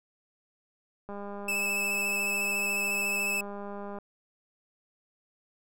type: click train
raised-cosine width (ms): 1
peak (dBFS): -27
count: 586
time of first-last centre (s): 1.09-3.986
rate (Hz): 202
type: tone with vibrato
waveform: 45% pulse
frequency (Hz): 2615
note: E7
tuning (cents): -15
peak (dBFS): -27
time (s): 1.48-3.41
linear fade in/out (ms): 5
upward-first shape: sine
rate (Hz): 14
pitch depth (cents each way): 22
effects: none